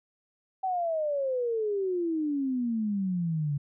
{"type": "exponential sweep", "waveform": "sine", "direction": "down", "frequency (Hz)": [770, 140], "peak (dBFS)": -26, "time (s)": [0.63, 3.58], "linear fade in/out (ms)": 10, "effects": []}